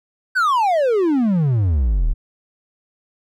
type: exponential sweep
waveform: triangle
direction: down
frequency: 1568 to 33.2 Hz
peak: -12 dBFS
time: 0.35-2.14 s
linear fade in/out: 20 ms
effects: none